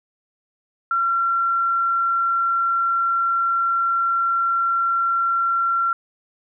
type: tone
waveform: sine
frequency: 1365 Hz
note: F6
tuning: 40 cents flat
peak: -17 dBFS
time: 0.91-5.93 s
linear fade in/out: 2 ms
effects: none